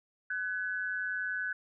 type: tone pair together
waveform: sine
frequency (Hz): 1500 / 1689.6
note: F#6 / G#6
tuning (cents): +23 / +29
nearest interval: major second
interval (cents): 206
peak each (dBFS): -33 / -37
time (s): 0.3-1.53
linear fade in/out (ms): 5
effects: none